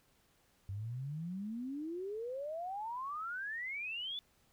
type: exponential sweep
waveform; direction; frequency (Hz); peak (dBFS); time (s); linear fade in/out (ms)
sine; up; 94.7 to 3520; -38; 0.69-4.19; 0
effects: pink hiss -71 dBFS RMS until 4.52 s